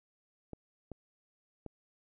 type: clicks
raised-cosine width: 2 ms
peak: -29 dBFS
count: 3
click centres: 0.533 / 0.917 / 1.663 s
effects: none